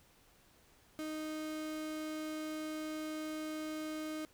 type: tone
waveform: 35% pulse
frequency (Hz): 310.3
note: D#4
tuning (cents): -5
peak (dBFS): -37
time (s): 0.99-4.25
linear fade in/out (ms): 0
effects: pink hiss -66 dBFS RMS until 4.33 s